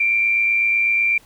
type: tone pair together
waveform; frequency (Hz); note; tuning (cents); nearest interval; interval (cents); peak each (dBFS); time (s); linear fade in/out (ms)
sine; 2256 / 2364; C#7 / D7; +30 / +11; minor second; 81; -27 / -15; 0-1.18; 5
effects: pink hiss -51 dBFS RMS until 1.25 s